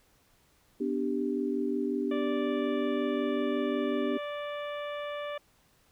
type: chord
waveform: sine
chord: G major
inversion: first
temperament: equal with one note detuned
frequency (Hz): 248.2 / 293.7 / 392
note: B3 / D4 / G4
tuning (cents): +9 / 0 / 0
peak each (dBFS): -32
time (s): 0.8-4.18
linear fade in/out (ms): 10
type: harmonic tone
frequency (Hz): 585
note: D5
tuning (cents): -7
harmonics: 1 / 2 / 3 / 4 / 5 / 6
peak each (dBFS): -35 / -41 / -45 / -47 / -49 / -51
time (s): 2.11-5.38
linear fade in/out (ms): 5
effects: pink hiss -66 dBFS RMS until 5.91 s